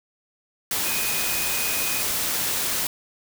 sine tone in noise, 2493 Hz, D#7, 3 cents sharp, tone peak -31 dBFS, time 0.85-2.02 s, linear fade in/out 2 ms, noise white, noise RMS -25 dBFS, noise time 0.71-2.87 s, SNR -9 dB, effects none

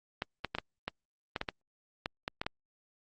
clicks, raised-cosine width 0.3 ms, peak -17 dBFS, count 12, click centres 0.221 / 0.447 / 0.55 / 0.585 / 0.88 / 1.362 / 1.414 / 1.488 / 2.059 / 2.279 / 2.415 / 2.465 s, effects Opus 32 kbps

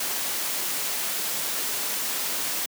white noise, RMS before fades -28 dBFS, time 0-2.66 s, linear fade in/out 5 ms, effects high-pass 200 Hz 12 dB/octave

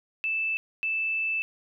sine tone bursts at uneven times, 2637 Hz, E7, in tune, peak -25 dBFS, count 2, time 0.24-0.57 / 0.83-1.42 s, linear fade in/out 0 ms, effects none

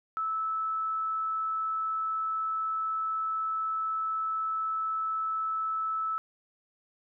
sine tone, 1308 Hz, E6, 14 cents flat, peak -28 dBFS, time 0.17-6.18 s, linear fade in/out 0 ms, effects none

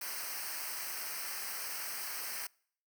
white noise with comb filter, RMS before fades -40 dBFS, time 0.01-2.47 s, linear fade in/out 5 ms, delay 0.28 ms, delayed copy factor -0.9, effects noise-tail reverb RT60 0.6 s tail -26 dB re dry

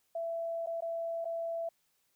sine tone with dropouts, 667 Hz, E5, 20 cents sharp, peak -33 dBFS, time 0.15-1.69 s, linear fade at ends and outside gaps 5 ms, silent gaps 0.662-0.67 / 0.807-0.821 / 1.246-1.253 s, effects white hiss -75 dBFS RMS until 2.15 s

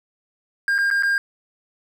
triangle tone with dropouts, 1608 Hz, G6, 44 cents sharp, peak -15 dBFS, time 0.68-1.18 s, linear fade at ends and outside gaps 1 ms, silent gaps 0.781-0.786 / 0.903-0.911 / 1.025-1.033 s, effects none

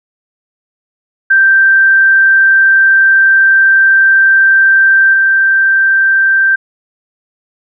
sine tone with level steps, 1568 Hz, G6, in tune, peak -4 / -6 dBFS, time 1.3-6.56 s, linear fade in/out 10 ms, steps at 5.13 s, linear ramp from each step 10 ms, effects none

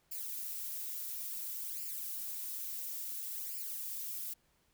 violet noise with flanger, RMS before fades -41 dBFS, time 0.11-4.34 s, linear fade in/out 10 ms, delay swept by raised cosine 0.4 to 6.1 ms, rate 0.58 Hz, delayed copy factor +1, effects pink hiss -73 dBFS RMS until 4.73 s

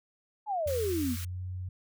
sine exponential sweep, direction down, 880 to 222.2 Hz, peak -28 dBFS, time 0.46-1.17 s, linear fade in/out 50 ms
sine tone with pitch glide, 85 to 91.63 Hz, F2 to F#2, -46 to -16 cents, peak -34 dBFS, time 0.66-1.69 s, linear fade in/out 5 ms, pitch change +130 cents, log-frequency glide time 0.96-1.4 s
white high-pass noise, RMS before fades -42 dBFS, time 0.67-1.25 s, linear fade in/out 5 ms, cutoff 1100 Hz, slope 96 dB/octave
effects none

